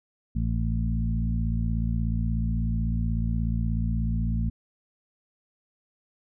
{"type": "harmonic tone with a mistuned harmonic", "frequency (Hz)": 56.4, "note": "A1", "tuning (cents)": 44, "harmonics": [1, 2, 3, 4], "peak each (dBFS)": [-26, -29, -31, -32], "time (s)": [0.35, 4.5], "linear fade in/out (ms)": 10, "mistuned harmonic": 1, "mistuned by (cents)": -20, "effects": []}